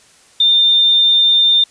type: tone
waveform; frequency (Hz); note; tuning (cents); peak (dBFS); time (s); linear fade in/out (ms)
sine; 3605; A7; +41; -8; 0.4-1.64; 5
effects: white hiss -48 dBFS RMS until 1.7 s + resampled to 22050 Hz